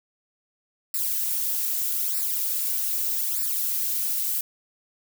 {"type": "noise with flanger", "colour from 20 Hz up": "violet", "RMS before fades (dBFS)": -26, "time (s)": [0.94, 4.41], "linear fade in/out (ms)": 2, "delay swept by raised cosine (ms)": [0.31, 4.11], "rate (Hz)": 0.81, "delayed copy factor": -1, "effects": []}